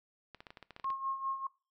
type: clicks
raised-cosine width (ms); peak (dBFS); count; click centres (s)
0.3; -32; 11; 0.347 / 0.405 / 0.468 / 0.505 / 0.572 / 0.627 / 0.707 / 0.764 / 0.798 / 0.844 / 0.903
type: tone with tremolo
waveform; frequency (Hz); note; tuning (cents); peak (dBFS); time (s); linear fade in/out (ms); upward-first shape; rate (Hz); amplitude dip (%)
sine; 1077; C6; +50; -31; 0.84-1.47; 5; sine; 5; 70
effects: noise-tail reverb RT60 0.3 s tail -20 dB re dry